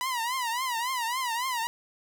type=tone with vibrato; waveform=sawtooth; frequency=979 Hz; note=B5; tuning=15 cents flat; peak=-24 dBFS; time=0.01-1.67 s; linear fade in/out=0 ms; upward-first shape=triangle; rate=3.6 Hz; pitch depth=160 cents each way; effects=none